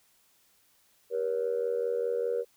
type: tone with amplitude modulation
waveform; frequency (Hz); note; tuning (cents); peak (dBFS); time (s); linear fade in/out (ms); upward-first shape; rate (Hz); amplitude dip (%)
sine; 477.4; A#4; +41; -22; 1.1-2.45; 50; sine; 85; 90
effects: tanh soft clip ceiling -20 dBFS + white hiss -66 dBFS RMS until 2.56 s

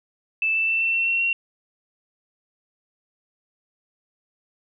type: tone with pitch steps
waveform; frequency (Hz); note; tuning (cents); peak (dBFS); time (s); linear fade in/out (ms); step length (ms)
sine; 2637 / 2654 / 2671 / 2688 / 2705 / 2722 / 2739; E7 / E7 / E7 / E7 / E7 / F7 / F7; 0 / +11 / +22 / +33 / +44 / -45 / -34; -19; 0.42-1.33; 2; 130
effects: none

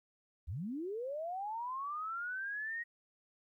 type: linear sweep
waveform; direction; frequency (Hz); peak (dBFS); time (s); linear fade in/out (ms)
sine; up; 62 to 1895; -37; 0.47-2.84; 20
effects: 13-bit

